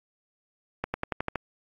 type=accelerating click train; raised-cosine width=0.5 ms; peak=-13 dBFS; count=7; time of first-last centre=0.84-1.357 s; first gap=100 ms; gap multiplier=0.94; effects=AAC 32 kbps